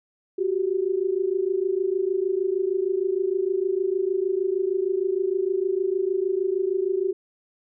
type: tone pair together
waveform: sine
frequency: 365.5 / 392 Hz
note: F#4 / G4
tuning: -21 / 0 cents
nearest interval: minor second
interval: 121 cents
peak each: -24 / -24 dBFS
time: 0.38-7.13 s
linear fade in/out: 10 ms
effects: none